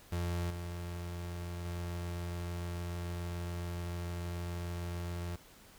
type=tone with level steps; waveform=35% pulse; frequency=86.9 Hz; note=F2; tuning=8 cents flat; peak=-31 / -37 / -35 dBFS; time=0.12-5.36 s; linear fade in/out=5 ms; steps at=0.5 / 1.65 s; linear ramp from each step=5 ms; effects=pink hiss -58 dBFS RMS until 5.78 s